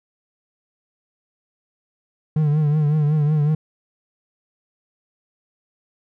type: tone with vibrato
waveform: triangle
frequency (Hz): 150.6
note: D3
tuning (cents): +44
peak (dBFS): -13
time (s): 2.36-3.55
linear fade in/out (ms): 5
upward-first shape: triangle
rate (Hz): 5.4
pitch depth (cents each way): 75
effects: none